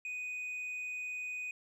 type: tone with tanh clipping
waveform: sine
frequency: 2489 Hz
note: D#7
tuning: in tune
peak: -38 dBFS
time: 0.05-1.51 s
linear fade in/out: 2 ms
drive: 3 dB
effects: none